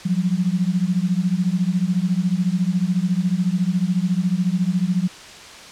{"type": "beating tone pair", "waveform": "sine", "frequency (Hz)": [174.61, 188.61], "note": ["F3", "F#3"], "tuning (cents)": [0, 33], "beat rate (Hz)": 14, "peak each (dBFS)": [-20, -20], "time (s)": [0.05, 5.08], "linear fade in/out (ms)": 10, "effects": ["white hiss -39 dBFS RMS until 5.71 s", "low-pass 6000 Hz 12 dB/octave"]}